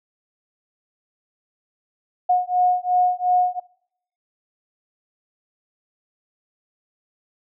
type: beating tone pair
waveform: sine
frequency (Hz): 723 / 725.8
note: F#5 / F#5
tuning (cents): -40 / -34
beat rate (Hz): 2.8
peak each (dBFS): -19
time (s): 2.29-3.6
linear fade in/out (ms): 10
effects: noise-tail reverb RT60 0.7 s tail -23 dB re dry